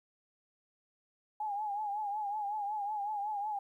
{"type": "tone with vibrato", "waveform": "sine", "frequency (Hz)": 830.6, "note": "G#5", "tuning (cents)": 0, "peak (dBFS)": -33, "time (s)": [1.4, 3.59], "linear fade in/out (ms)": 5, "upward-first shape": "triangle", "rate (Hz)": 5.4, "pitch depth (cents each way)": 86, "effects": ["12-bit"]}